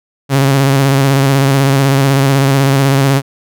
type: tone with vibrato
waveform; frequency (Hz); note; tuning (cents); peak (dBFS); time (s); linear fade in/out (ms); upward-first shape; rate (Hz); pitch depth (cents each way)
sawtooth; 136.8; C#3; -23; -4; 0.29-3.22; 50; square; 16; 33
effects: none